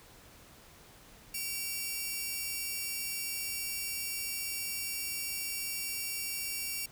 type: tone pair together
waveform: 5% pulse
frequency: 2302 / 2745 Hz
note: D7 / F7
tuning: -35 / -31 cents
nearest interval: minor third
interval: 304 cents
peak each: -28 dBFS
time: 1.34-6.86 s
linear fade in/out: 5 ms
effects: pink hiss -56 dBFS RMS until 6.91 s